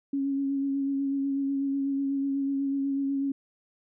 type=tone with vibrato; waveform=sine; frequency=275.7 Hz; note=C#4; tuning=9 cents flat; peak=-25 dBFS; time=0.13-3.32 s; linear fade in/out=5 ms; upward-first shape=sine; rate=8.1 Hz; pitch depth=20 cents each way; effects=none